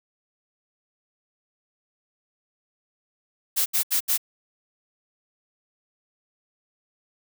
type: noise bursts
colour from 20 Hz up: blue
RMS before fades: -22 dBFS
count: 4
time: 3.56-4.179 s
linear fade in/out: 20 ms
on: 100 ms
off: 73 ms
effects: none